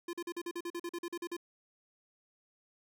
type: tone bursts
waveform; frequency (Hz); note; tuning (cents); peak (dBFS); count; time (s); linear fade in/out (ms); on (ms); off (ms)
square; 344.9; F4; -22; -37; 14; 0.08-1.367; 5; 52; 43
effects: none